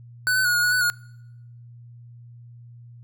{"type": "tone with pitch steps", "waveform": "square", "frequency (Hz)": [1497, 1517, 1451, 1438, 1461, 1492, 1437], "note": ["F#6", "F#6", "F#6", "F#6", "F#6", "F#6", "F6"], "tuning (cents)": [20, 43, -34, -50, -22, 14, 49], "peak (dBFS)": -19, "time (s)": [0.27, 0.9], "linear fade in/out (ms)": 0, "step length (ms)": 90, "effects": ["noise-tail reverb RT60 0.9 s tail -25 dB re dry", "added 119 Hz sine -42 dBFS peak until 3.03 s"]}